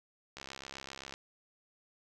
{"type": "click train", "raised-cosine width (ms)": 0.2, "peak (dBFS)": -26, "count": 53, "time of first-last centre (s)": [0.37, 1.139], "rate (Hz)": 67.6, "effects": []}